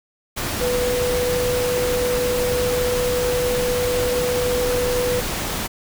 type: tone in noise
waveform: sine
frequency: 493.9 Hz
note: B4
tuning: in tune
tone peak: -19 dBFS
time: 0.6-5.21 s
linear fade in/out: 20 ms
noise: pink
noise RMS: -25 dBFS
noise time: 0.36-5.68 s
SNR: +3 dB
effects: none